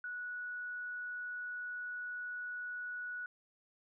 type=tone; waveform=sine; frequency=1469 Hz; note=F#6; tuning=13 cents flat; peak=-39 dBFS; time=0.04-3.26 s; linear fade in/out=2 ms; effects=none